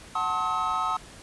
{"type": "chord", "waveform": "triangle", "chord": "F# diminished seventh", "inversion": "none", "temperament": "just", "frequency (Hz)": [740, 888, 1065.6, 1278.7], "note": ["F#5", "A5", "C6", "Eb6"], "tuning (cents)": [0, 16, 31, 47], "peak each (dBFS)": [-31, -30, -30, -25], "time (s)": [0.15, 0.97], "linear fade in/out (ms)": 5, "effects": ["pink hiss -47 dBFS RMS until 1.22 s", "resampled to 24000 Hz"]}